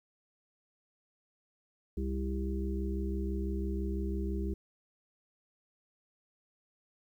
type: harmonic tone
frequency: 66 Hz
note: C2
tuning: 16 cents sharp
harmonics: 1 / 3 / 5 / 6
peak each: -33 / -38 / -40 / -41 dBFS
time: 1.97-4.54 s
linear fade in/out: 5 ms
effects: 11-bit